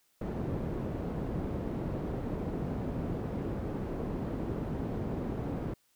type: low-pass noise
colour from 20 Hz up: white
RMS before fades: -35 dBFS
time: 0.21-5.74 s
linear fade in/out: 5 ms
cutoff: 320 Hz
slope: 12 dB/octave
effects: white hiss -71 dBFS RMS until 5.95 s